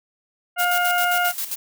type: harmonic tone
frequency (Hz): 710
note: F5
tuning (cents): +28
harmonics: 1 / 2 / 3 / 4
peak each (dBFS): -21 / -21 / -31 / -29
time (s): 0.56-1.33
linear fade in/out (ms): 50
type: noise with tremolo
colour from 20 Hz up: blue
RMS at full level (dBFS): -26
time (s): 0.58-1.56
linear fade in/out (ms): 20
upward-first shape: square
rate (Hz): 7.5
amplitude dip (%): 65
effects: none